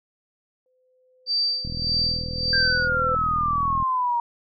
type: tone with exponential growth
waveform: sine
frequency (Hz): 510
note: C5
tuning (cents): -44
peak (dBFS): -25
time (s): 0.66-3.15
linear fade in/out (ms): 1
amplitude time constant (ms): 540
type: tone with tremolo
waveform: sine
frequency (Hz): 4653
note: D8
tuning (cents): -17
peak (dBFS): -19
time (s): 1.26-2.89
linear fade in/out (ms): 50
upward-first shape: sine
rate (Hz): 1.7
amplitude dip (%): 80
type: click train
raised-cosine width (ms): 5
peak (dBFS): -20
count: 90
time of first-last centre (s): 1.65-3.826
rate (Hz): 40.9
type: exponential sweep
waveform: sine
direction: down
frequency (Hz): 1600 to 939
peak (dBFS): -20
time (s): 2.53-4.2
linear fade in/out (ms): 2
effects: none